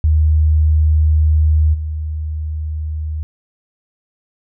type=tone with level steps; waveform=sine; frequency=77.3 Hz; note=D#2; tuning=11 cents flat; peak=-9 / -19 dBFS; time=0.04-3.23 s; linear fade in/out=0 ms; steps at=1.73 s; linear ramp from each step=20 ms; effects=none